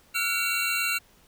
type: tone cluster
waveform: square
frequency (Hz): 1353 / 1440 / 2263 / 2734 / 4022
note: E6 / F#6 / C#7 / F7 / B7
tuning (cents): +45 / -47 / +35 / -37 / +31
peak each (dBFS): -35 / -33 / -33 / -28 / -34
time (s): 0.14-0.99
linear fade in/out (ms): 20
effects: pink hiss -59 dBFS RMS until 1.27 s

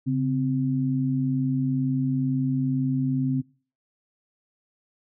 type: tone pair together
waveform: sine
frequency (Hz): 137.86 / 260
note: C#3 / C4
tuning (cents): -9 / -11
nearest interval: major seventh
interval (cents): 1098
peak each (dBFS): -24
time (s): 0.06-3.42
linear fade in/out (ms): 20
effects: noise-tail reverb RT60 0.4 s tail -22 dB re dry

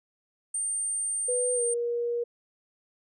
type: tone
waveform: sine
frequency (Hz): 8800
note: C#9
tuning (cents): -14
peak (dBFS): -27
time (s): 0.54-1.74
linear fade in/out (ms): 5
type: tone with pitch glide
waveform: sine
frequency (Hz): 497.4 to 475.2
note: B4 to A#4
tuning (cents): +12 to +33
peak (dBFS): -26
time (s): 1.28-2.24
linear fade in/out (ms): 10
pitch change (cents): -79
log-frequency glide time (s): 1.54-1.63
effects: none

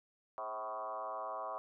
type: tone with frequency modulation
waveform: sine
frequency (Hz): 880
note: A5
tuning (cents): 0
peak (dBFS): -38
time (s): 0.38-1.58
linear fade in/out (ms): 0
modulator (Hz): 116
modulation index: 2.8
effects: none

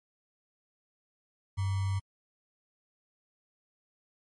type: tone with sample-and-hold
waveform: sine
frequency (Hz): 97.1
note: G2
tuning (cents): -16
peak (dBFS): -27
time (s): 1.57-2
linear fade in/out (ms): 20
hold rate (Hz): 1050
effects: MP3 48 kbps

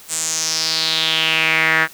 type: tone with band-pass filter sweep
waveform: sawtooth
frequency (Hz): 160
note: D#3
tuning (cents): +49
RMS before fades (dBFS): -18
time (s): 0.08-1.88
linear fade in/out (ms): 50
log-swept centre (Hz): 8200 to 1700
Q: 4.2
effects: white hiss -42 dBFS RMS until 1.93 s

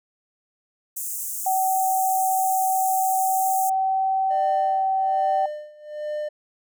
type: high-pass noise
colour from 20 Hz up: pink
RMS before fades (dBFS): -30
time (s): 0.96-3.7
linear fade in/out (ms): 10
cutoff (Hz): 6800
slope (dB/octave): 48
type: tone with pitch glide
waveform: sine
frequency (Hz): 759 to 767.4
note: F#5 to G5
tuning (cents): +44 to -37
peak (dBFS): -19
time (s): 1.46-5.46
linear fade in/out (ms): 5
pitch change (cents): +19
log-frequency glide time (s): 3.07-4.05
type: tone with tremolo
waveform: triangle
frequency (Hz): 601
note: D5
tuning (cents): +40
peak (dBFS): -23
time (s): 4.3-6.29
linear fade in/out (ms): 10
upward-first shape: sine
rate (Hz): 1.2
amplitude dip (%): 90
effects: none

